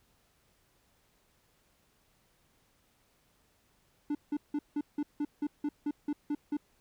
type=tone bursts; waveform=triangle; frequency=293.7 Hz; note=D4; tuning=in tune; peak=-27 dBFS; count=12; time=4.1-6.57 s; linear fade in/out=5 ms; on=50 ms; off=170 ms; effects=pink hiss -70 dBFS RMS until 6.8 s